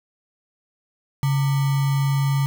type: tone with sample-and-hold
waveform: sine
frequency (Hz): 138.59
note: C#3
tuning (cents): 0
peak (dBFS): -17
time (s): 1.23-2.46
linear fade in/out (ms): 0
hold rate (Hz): 1050
effects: none